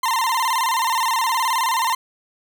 40% pulse tone with vibrato, 972 Hz, B5, 28 cents flat, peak -17 dBFS, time 0.03-1.95 s, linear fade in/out 5 ms, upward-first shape square, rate 19 Hz, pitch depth 110 cents each way, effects none

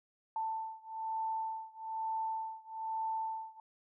sine beating tone pair, 887 / 888.1 Hz, A5 / A5, +14 / +16 cents, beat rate 1.1 Hz, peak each -38 / -39 dBFS, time 0.36-3.6 s, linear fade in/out 2 ms, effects none

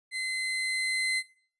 35% pulse tone with level ramp, 2054 Hz, C7, 33 cents flat, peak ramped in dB -29 to -24 dBFS, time 0.11-1.23 s, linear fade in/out 50 ms, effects noise-tail reverb RT60 0.5 s tail -19 dB re dry + resampled to 24000 Hz

